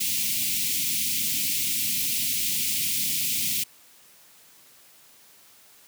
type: band-stop noise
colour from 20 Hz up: white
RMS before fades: -26 dBFS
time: 0-3.64 s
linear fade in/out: 10 ms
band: 290 to 2200 Hz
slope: 48 dB/octave
effects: white hiss -54 dBFS RMS until 5.87 s + high-pass 100 Hz 12 dB/octave